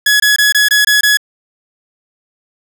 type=tone bursts; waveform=sawtooth; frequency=1687 Hz; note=G#6; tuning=27 cents sharp; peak=-4 dBFS; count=7; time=0.06-1.172 s; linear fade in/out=5 ms; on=140 ms; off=22 ms; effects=none